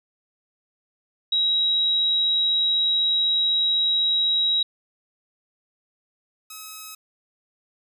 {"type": "tone pair in turn", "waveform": ["sine", "5% pulse"], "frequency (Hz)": [3844, 1279.8], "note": ["B7", "D#6"], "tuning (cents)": [-48, 48], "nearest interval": "octave + perfect fifth", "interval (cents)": 1904, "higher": "first", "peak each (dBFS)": [-18, -25], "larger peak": "first", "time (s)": [[1.32, 4.63], [6.5, 6.95]], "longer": "first", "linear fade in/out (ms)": 5, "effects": []}